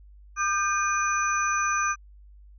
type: tone cluster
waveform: sine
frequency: 1206 / 1571 / 2454 / 5980 Hz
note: D6 / G6 / D#7 / F#8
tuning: +46 / +3 / -25 / +17 cents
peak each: -25 / -28 / -32 / -31 dBFS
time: 0.36-1.96 s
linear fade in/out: 50 ms
effects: added 50 Hz sine -47 dBFS peak until 2.58 s